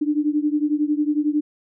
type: beating tone pair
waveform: sine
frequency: 294.5 / 305.5 Hz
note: D4 / D#4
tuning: +5 / -32 cents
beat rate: 11 Hz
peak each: -20 / -22 dBFS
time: 0.01-1.41 s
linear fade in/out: 10 ms
effects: none